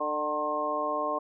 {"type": "harmonic tone with a mistuned harmonic", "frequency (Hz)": 150, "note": "D3", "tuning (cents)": 37, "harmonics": [2, 3, 4, 5, 6, 7], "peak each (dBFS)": [-38, -37, -32, -37, -39, -30], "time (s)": [0, 1.19], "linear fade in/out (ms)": 10, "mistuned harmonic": 7, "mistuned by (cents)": 26, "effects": []}